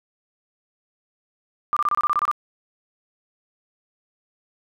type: tone bursts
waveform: sine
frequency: 1192 Hz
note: D6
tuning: 25 cents sharp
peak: -17 dBFS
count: 10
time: 1.73-2.314 s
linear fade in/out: 0 ms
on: 35 ms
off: 26 ms
effects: none

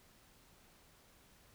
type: silence
effects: pink hiss -65 dBFS RMS until 1.54 s

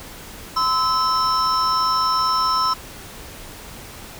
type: tone cluster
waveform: triangle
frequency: 1024 / 1303 / 5360 Hz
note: C6 / E6 / E8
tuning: -38 / -20 / +28 cents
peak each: -19 / -18 / -23 dBFS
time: 0.56-2.74 s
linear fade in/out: 10 ms
effects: pink hiss -38 dBFS RMS until 4.19 s

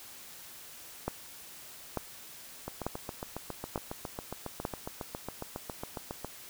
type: two click trains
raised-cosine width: 1 ms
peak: -17 / -22 dBFS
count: 5 / 27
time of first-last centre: 1.08-4.651 / 2.68-6.247 s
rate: 1.12 / 7.29 Hz
effects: white hiss -49 dBFS RMS until 6.49 s

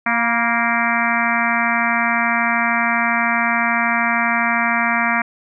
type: harmonic tone with a mistuned harmonic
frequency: 233.1 Hz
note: A#3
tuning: in tune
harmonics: 1 / 3 / 4 / 5 / 6 / 7 / 8 / 9 / 10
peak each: -24 / -24 / -24 / -24 / -24 / -24 / -24 / -24 / -24 dBFS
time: 0.06-5.22 s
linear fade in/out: 5 ms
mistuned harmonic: 4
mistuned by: +36 cents
effects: none

